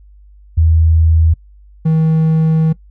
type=tone pair in turn; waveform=sine / triangle; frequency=80.9 / 159.48 Hz; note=E2 / D#3; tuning=-32 / +43 cents; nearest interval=octave; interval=1175 cents; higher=second; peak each=-7 dBFS; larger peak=neither; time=0.57-1.34 / 1.85-2.73 s; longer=second; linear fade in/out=10 ms; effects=noise-tail reverb RT60 0.1 s tail -21 dB re dry + added 50 Hz sine -39 dBFS peak until 2.9 s